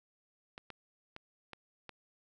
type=clicks; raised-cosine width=0.3 ms; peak=-29 dBFS; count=5; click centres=0.579 / 0.703 / 1.164 / 1.533 / 1.893 s; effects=none